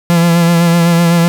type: tone with vibrato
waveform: 45% pulse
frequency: 170 Hz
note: F3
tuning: 46 cents flat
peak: -7 dBFS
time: 0.1-1.28 s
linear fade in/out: 0 ms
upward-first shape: sine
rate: 7.9 Hz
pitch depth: 32 cents each way
effects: none